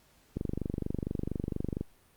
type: click train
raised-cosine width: 3 ms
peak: -19 dBFS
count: 36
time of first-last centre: 0.37-1.81 s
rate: 24.3 Hz
effects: pink hiss -64 dBFS RMS until 2.16 s + Opus 48 kbps